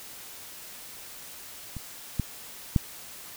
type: clicks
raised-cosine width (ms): 5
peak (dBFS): -24 / -13 / -8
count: 3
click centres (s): 1.767 / 2.197 / 2.762
effects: white hiss -44 dBFS RMS until 3.36 s